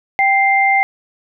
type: tone pair together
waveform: sine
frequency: 784 / 2093 Hz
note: G5 / C7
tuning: 0 / 0 cents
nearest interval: octave + perfect fourth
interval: 1700 cents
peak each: -13 dBFS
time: 0.19-0.83 s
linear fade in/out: 0 ms
effects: none